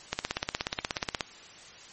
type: click train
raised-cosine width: 0.2 ms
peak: -10 dBFS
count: 19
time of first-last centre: 0.13-1.208 s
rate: 16.7 Hz
effects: white hiss -49 dBFS RMS until 1.92 s + MP3 32 kbps